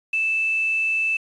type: tone with quantisation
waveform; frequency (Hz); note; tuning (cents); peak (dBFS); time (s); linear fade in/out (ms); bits
sine; 2637; E7; 0; -19; 0.13-1.17; 5; 7
effects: resampled to 22050 Hz